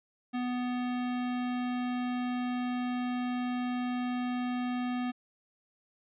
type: tone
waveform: square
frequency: 247.7 Hz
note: B3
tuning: 5 cents sharp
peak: -31 dBFS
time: 0.33-5.12 s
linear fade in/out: 20 ms
effects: resampled to 8000 Hz